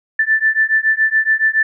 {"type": "beating tone pair", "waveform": "sine", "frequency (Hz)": [1760, 1767.1], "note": ["A6", "A6"], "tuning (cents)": [0, 7], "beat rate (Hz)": 7.1, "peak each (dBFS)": -15, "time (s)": [0.19, 1.63], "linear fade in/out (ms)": 5, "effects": []}